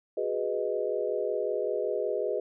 sine chord, G# minor seventh, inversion third, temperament equal, 370 / 415.3 / 493.9 / 622.3 Hz, F#4 / G#4 / B4 / D#5, 0 / 0 / 0 / 0 cents, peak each -35 / -31 / -32 / -33 dBFS, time 0.17-2.4 s, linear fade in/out 5 ms, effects none

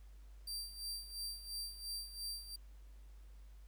sawtooth tone with tremolo, 4699 Hz, D8, in tune, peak -37 dBFS, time 0.47-2.56 s, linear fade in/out 5 ms, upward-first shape sine, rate 2.9 Hz, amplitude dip 75%, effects added 50 Hz sine -53 dBFS peak until 3.67 s + pink hiss -72 dBFS RMS until 3.67 s

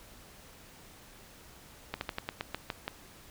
slowing click train, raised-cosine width 0.3 ms, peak -17 dBFS, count 9, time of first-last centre 1.94-2.88 s, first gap 71 ms, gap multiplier 1.14, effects pink hiss -54 dBFS RMS until 3.3 s

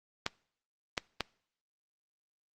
clicks, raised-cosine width 0.2 ms, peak -12 dBFS, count 3, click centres 0.264 / 0.978 / 1.207 s, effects noise-tail reverb RT60 0.6 s tail -24 dB re dry + Opus 24 kbps

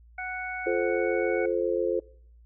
harmonic tone, 740 Hz, F#5, in tune, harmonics 1 / 2 / 3, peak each -36 / -36 / -36 dBFS, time 0.18-1.46 s, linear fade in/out 5 ms
sine chord, F major, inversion none, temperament just, 349.2 / 436.5 / 523.8 Hz, F4 / A4 / C5, 0 / -14 / +2 cents, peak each -28 dBFS, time 0.66-2 s, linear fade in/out 10 ms
effects noise-tail reverb RT60 0.6 s tail -23 dB re dry + added 58 Hz sine -51 dBFS peak until 2.45 s

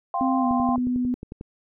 sine chord, F suspended second, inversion none, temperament equal, 698.5 / 784 / 1046.5 Hz, F5 / G5 / C6, 0 / 0 / 0 cents, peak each -27 dBFS, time 0.14-0.76 s, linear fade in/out 2 ms
sine tone with pitch glide, 261.6 to 248.5 Hz, C4 to B3, 0 to +11 cents, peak -21 dBFS, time 0.21-1.14 s, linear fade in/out 0 ms, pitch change -89 cents, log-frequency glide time 0.39-0.47 s
click train, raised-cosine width 3 ms, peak -22 dBFS, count 11, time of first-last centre 0.51-1.411 s, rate 11.1 Hz
effects none

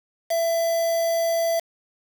triangle tone with quantisation, 667 Hz, E5, 20 cents sharp, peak -18 dBFS, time 0.3-1.6 s, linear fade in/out 10 ms, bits 5, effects none

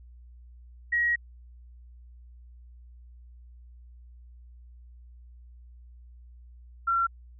sine tone pair in turn, 1900 / 1363.4 Hz, A#6 / F6, +33 / -42 cents, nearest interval tritone, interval 575 cents, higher first, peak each -22 dBFS, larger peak neither, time 0.92-1.16 / 6.87-7.07 s, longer first, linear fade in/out 10 ms, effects added 60 Hz sine -47 dBFS peak until 7.39 s

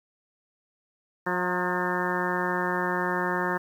harmonic tone with a mistuned harmonic, 179.4 Hz, F3, 47 cents sharp, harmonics 1 / 2 / 3 / 4 / 5 / 6 / 7 / 8 / 9 / 10, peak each -33 / -31 / -35 / -37 / -32 / -34 / -36 / -37 / -34 / -33 dBFS, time 1.26-3.58 s, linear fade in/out 10 ms, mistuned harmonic 5, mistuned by +39 cents, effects 9-bit

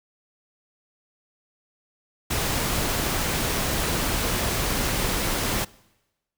pink noise, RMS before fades -25 dBFS, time 2.3-5.65 s, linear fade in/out 10 ms, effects noise-tail reverb RT60 1.0 s tail -23 dB re dry

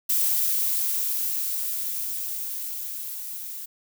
violet noise with level ramp, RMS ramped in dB -22 to -36 dBFS, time 0.09-3.66 s, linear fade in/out 10 ms, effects none

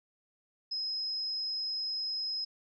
sine tone, 5110 Hz, D#8, 45 cents sharp, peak -32 dBFS, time 0.71-2.45 s, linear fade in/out 10 ms, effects none

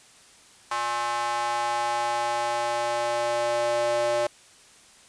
square tone with high-pass filter sweep, 119 Hz, A#2, 36 cents sharp, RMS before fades -26 dBFS, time 0.71-4.27 s, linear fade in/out 5 ms, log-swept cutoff 990 to 560 Hz, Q 3.6, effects white hiss -53 dBFS RMS until 5.08 s + resampled to 22050 Hz

